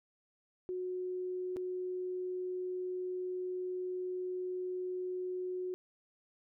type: tone with dropouts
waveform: sine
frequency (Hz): 365.8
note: F#4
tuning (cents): -20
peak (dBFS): -35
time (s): 0.69-5.74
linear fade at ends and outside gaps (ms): 0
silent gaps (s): 1.562-1.568
effects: none